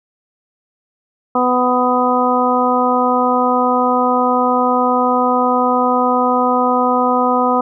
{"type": "harmonic tone", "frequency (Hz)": 249.6, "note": "B3", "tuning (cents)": 19, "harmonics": [1, 2, 3, 4, 5], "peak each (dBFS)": [-18, -18, -18, -18, -18], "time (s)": [1.35, 7.61], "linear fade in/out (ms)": 5, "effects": []}